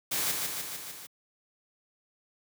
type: noise with echo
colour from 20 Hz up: white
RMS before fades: -30 dBFS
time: 0.11-0.32 s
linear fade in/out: 10 ms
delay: 150 ms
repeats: 5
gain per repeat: -3 dB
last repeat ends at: 1.07 s
effects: high-pass 100 Hz 12 dB/octave